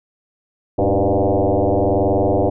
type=tone with frequency modulation; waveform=sine; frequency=109.1 Hz; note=A2; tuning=14 cents flat; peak=-13 dBFS; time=0.78-2.5 s; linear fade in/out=10 ms; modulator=98.6 Hz; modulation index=6.4; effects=none